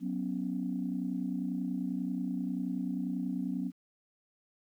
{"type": "chord", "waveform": "sine", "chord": "F# suspended fourth", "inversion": "none", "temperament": "equal", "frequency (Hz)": [185, 246.9, 277.2], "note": ["F#3", "B3", "C#4"], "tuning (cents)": [0, 0, 0], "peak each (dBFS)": [-35, -35, -36], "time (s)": [0, 3.72], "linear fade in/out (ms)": 50, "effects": ["tanh soft clip ceiling -22 dBFS", "11-bit"]}